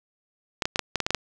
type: clicks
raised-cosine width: 0.2 ms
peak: -7 dBFS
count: 9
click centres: 0.622 / 0.655 / 0.759 / 0.793 / 0.957 / 1.003 / 1.065 / 1.106 / 1.147 s
effects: none